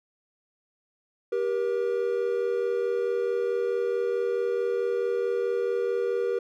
triangle tone pair together, 392 / 476.6 Hz, G4 / A#4, 0 / +38 cents, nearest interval minor third, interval 338 cents, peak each -26 / -24 dBFS, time 1.32-6.39 s, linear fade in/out 5 ms, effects none

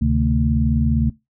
sine tone cluster, 72.2 / 129.5 / 149.2 / 225.5 Hz, D2 / C3 / D3 / A3, -29 / -17 / +28 / +43 cents, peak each -19 / -22 / -23 / -19 dBFS, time 0.01-1.1 s, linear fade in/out 10 ms, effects noise-tail reverb RT60 0.2 s tail -19 dB re dry

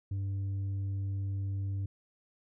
triangle tone with tanh clipping, 98 Hz, G2, in tune, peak -32 dBFS, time 0.11-1.86 s, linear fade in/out 5 ms, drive 8 dB, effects none

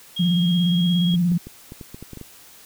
sine tone with pitch glide, 3260 to 3290 Hz, G#7 to G#7, -33 to -17 cents, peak -26 dBFS, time 0.16-1.16 s, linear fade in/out 10 ms, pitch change +16 cents, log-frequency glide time 0.46-1.04 s
sine tone with vibrato, 174.61 Hz, F3, in tune, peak -16 dBFS, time 0.19-1.38 s, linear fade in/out 10 ms, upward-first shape square, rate 17 Hz, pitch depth 50 cents each way
clicks, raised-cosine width 3 ms, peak -23 dBFS, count 10, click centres 1.141 / 1.319 / 1.47 / 1.721 / 1.812 / 1.945 / 2.026 / 2.133 / 2.173 / 2.213 s
effects white hiss -47 dBFS RMS until 2.65 s

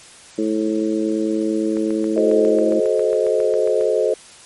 harmonic tone, 108.8 Hz, A2, 19 cents flat, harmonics 2 / 3 / 4 / 5, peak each -24 / -19 / -24 / -28 dBFS, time 0.38-2.8 s, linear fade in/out 5 ms
click train, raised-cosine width 0.5 ms, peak -21 dBFS, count 16, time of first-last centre 1.77-3.811 s, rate 7.35 Hz
sine chord, F# diminished seventh, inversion none, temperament equal with one note detuned, 370 / 433.7 / 523.3 / 622.3 Hz, F#4 / A4 / C5 / Eb5, 0 / -25 / 0 / 0 cents, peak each -23 / -18 / -20 / -21 dBFS, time 2.16-4.14 s, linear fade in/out 5 ms
effects white hiss -43 dBFS RMS until 4.45 s + MP3 48 kbps

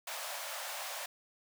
pink high-pass noise, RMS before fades -41 dBFS, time 0.07-1.06 s, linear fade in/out 5 ms, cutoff 540 Hz, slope 96 dB/octave, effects none

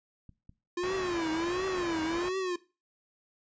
clicks, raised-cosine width 5 ms, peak -38 dBFS, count 2, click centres 0.293 / 0.494 s
square tone with vibrato, 347.5 Hz, F4, 9 cents flat, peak -30 dBFS, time 0.77-2.56 s, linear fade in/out 5 ms, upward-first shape triangle, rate 1.4 Hz, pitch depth 180 cents each way
white low-pass noise, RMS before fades -40 dBFS, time 0.83-2.29 s, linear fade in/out 5 ms, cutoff 1500 Hz, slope 12 dB/octave
effects noise-tail reverb RT60 0.3 s tail -18 dB re dry + resampled to 16000 Hz

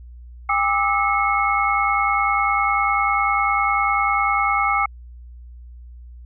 sine tone cluster, 802 / 1189 / 1299 / 2179 Hz, G5 / D6 / E6 / C#7, +39 / +21 / -26 / -30 cents, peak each -22 dBFS, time 0.49-4.86 s, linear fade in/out 5 ms, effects added 60 Hz sine -37 dBFS peak until 6.25 s

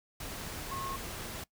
sine tone in noise, 1083 Hz, C#6, 41 cents flat, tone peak -37 dBFS, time 0.71-0.96 s, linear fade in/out 5 ms, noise pink, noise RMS -41 dBFS, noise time 0.2-1.44 s, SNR +1 dB, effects noise-tail reverb RT60 0.1 s tail -21 dB re dry

